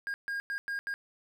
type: tone bursts at uneven times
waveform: triangle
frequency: 1622 Hz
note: G#6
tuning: 41 cents flat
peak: -30 dBFS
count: 5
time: 0.07-0.14 / 0.28-0.4 / 0.5-0.58 / 0.68-0.79 / 0.87-0.94 s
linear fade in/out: 0 ms
effects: none